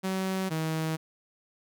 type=tone pair in turn; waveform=sawtooth; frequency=189.4 / 159.27 Hz; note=F#3 / D#3; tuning=+41 / +41 cents; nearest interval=minor third; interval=300 cents; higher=first; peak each=-24 dBFS; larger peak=neither; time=0.03-0.5 / 0.5-0.97 s; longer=neither; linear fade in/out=20 ms; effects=none